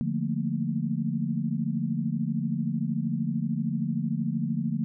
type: chord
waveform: sine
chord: Bb major seventh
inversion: first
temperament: equal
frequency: 146.83 / 174.61 / 220 / 233.1 Hz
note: D3 / F3 / A3 / Bb3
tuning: 0 / 0 / 0 / 0 cents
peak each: -31 dBFS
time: 0.01-4.84 s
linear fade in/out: 0 ms
effects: none